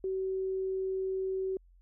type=tone; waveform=sine; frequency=379.8 Hz; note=F#4; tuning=45 cents sharp; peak=-30 dBFS; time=0.04-1.57 s; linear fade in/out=2 ms; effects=added 44 Hz sine -57 dBFS peak until 1.81 s

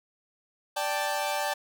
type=chord; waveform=sawtooth; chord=D suspended fourth; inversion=none; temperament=equal; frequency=587.3 / 784 / 880 Hz; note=D5 / G5 / A5; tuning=0 / 0 / 0 cents; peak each=-28 dBFS; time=0.76-1.54 s; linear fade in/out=10 ms; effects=none

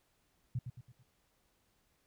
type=tone with echo; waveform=sine; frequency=123.47 Hz; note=B2; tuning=in tune; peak=-32 dBFS; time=0.55-0.59 s; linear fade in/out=5 ms; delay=110 ms; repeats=4; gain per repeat=-7 dB; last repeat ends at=1.03 s; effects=pink hiss -75 dBFS RMS until 2.06 s

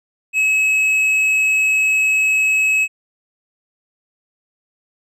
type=tone with tanh clipping; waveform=sine; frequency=2571 Hz; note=E7; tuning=44 cents flat; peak=-14 dBFS; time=0.33-2.88 s; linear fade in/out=50 ms; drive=6 dB; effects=none

